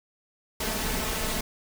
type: noise with comb filter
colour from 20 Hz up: pink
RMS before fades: -29 dBFS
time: 0.6-1.41 s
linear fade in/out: 5 ms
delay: 4.6 ms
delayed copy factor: +0.6
effects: none